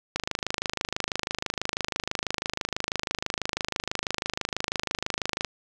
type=click train; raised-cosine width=0.2 ms; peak=-9 dBFS; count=139; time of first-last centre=0.16-5.447 s; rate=26.1 Hz; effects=none